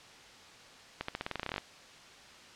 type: accelerating click train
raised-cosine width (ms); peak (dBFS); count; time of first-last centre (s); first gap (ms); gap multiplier
0.3; -18; 15; 1.01-1.581; 74; 0.9
effects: white hiss -53 dBFS RMS until 2.55 s + low-pass 5000 Hz 12 dB/octave